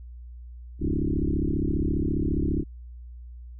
sine tone with frequency modulation, 131.4 Hz, C3, 8 cents sharp, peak -22 dBFS, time 0.79-2.65 s, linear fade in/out 50 ms, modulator 34.8 Hz, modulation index 6.2, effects added 60 Hz sine -39 dBFS peak until 3.59 s

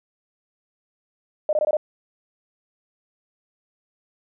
sine tone bursts, 609 Hz, D#5, 37 cents flat, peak -17 dBFS, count 5, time 1.49-1.769 s, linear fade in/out 2 ms, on 39 ms, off 21 ms, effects none

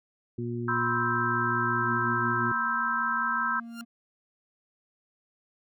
harmonic tone, 119 Hz, A#2, 36 cents sharp, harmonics 1 / 2 / 3, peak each -33 / -34 / -35 dBFS, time 0.38-2.52 s, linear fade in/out 5 ms
sine chord, C major seventh, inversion third, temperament just, 981.1 / 1046.5 / 1308.1 / 1569.8 Hz, B5 / C6 / E6 / G6, -12 / 0 / -14 / +2 cents, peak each -34 / -33 / -29 / -29 dBFS, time 0.68-3.6 s, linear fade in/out 5 ms
triangle tone, 232.3 Hz, A#3, 6 cents flat, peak -37 dBFS, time 1.81-3.85 s, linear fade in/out 20 ms
sawtooth tone with exponential growth, 1396.9 Hz, F6, in tune, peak -33 dBFS, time 3.63-3.81 s, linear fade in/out 0 ms, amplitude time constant 37 ms
effects none

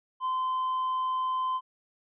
triangle tone with tanh clipping, 1031 Hz, C6, 26 cents flat, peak -27 dBFS, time 0.2-1.61 s, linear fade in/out 50 ms, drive 7 dB, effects resampled to 8000 Hz

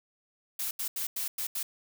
blue noise bursts at uneven times, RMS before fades -33 dBFS, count 6, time 0.59-0.71 / 0.79-0.88 / 0.96-1.07 / 1.16-1.28 / 1.38-1.47 / 1.55-1.63 s, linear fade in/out 5 ms, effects none

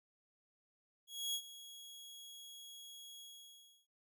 sawtooth tone with ADSR envelope, 3322 Hz, G#7, in tune, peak -32 dBFS, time 1.07-3.87 s, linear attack 270 ms, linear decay 71 ms, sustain -16 dB, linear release 670 ms, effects none

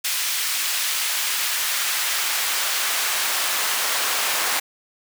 pink noise with high-pass filter sweep, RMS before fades -23 dBFS, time 0.04-4.6 s, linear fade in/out 10 ms, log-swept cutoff 2300 to 870 Hz, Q 0.7, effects none

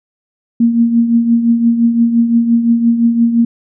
sine tone with tremolo, 233.1 Hz, A#3, in tune, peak -5 dBFS, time 0.6-3.45 s, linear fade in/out 5 ms, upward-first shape triangle, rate 5.8 Hz, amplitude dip 65%, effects none

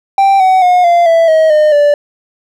triangle tone with pitch steps, 784 / 751.6 / 720.6 / 690.8 / 662.3 / 635 / 608.8 / 583.6 Hz, G5 / F#5 / F#5 / F5 / E5 / D#5 / D#5 / D5, 0 / +27 / -46 / -19 / +8 / +35 / -38 / -11 cents, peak -3 dBFS, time 0.18-1.94 s, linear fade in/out 2 ms, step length 220 ms, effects none

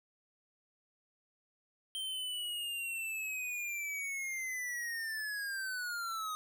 square linear sweep, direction down, 3136 to 1244.5 Hz, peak -37 dBFS, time 1.95-6.35 s, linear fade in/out 0 ms, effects none

